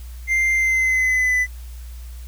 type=tone with pitch glide; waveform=triangle; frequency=2093 to 1998.5 Hz; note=C7 to B6; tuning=0 to +20 cents; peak=-14 dBFS; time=0.27-1.47 s; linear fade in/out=50 ms; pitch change=-80 cents; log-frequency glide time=0.54-1.36 s; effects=added 60 Hz sine -32 dBFS peak until 2.27 s + white hiss -49 dBFS RMS until 2.27 s